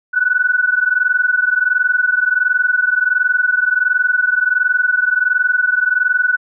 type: tone pair together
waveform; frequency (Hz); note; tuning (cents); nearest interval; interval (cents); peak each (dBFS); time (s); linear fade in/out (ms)
sine; 1474.6 / 1496; F#6 / F#6; -6 / +19; unison; 25; -15; 0.13-6.37; 20
effects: none